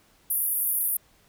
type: band-pass noise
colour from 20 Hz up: white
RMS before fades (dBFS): -26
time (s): 0.3-0.97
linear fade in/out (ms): 5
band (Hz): 10000 to 15000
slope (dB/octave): 96
effects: pink hiss -61 dBFS RMS until 1.28 s